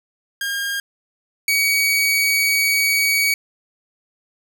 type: tone pair in turn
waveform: sawtooth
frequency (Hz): 1615 / 2258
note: G#6 / C#7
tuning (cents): -49 / +31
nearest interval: tritone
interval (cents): 580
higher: second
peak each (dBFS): -18 / -12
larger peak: second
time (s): 0.41-0.8 / 1.48-3.34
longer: second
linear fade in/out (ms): 2
effects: none